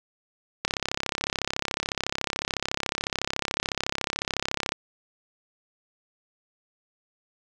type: click train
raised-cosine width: 0.2 ms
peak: -8 dBFS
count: 139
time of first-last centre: 0.65-4.721 s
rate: 33.9 Hz
effects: none